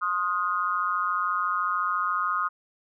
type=tone with amplitude modulation; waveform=sine; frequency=1244.5 Hz; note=D#6; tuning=in tune; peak=-19 dBFS; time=0.01-2.49 s; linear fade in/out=20 ms; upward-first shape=sine; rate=186 Hz; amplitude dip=100%; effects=none